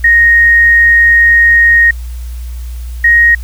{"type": "tone pair in turn", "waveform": "sine", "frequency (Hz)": [1864.7, 1875.2], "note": ["A#6", "A#6"], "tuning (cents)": [0, 10], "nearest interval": "unison", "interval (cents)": 10, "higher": "second", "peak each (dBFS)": -3, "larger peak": "neither", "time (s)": [[0.04, 1.91], [3.04, 3.35]], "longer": "first", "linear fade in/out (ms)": 5, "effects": ["added 60 Hz sine -19 dBFS peak until 3.43 s", "white hiss -40 dBFS RMS until 3.43 s"]}